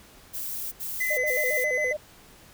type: noise bursts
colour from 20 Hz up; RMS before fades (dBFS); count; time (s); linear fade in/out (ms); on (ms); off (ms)
violet; -33; 3; 0.33-1.65; 20; 390; 75
type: tone with tremolo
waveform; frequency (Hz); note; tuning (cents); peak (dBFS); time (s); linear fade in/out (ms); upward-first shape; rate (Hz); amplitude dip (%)
triangle; 2027; B6; +45; -22; 1-1.93; 10; sine; 11; 25
type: tone with vibrato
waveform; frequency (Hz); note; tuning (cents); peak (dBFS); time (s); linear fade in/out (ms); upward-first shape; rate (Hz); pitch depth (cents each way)
sine; 552; C#5; -7; -27; 1.1-1.97; 10; square; 7.4; 160
effects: pink hiss -52 dBFS RMS until 2.53 s